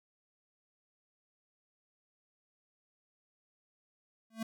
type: tone with exponential growth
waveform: square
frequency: 223.9 Hz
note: A3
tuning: 30 cents sharp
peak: -32 dBFS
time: 4.3-4.43 s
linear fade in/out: 5 ms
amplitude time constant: 28 ms
effects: none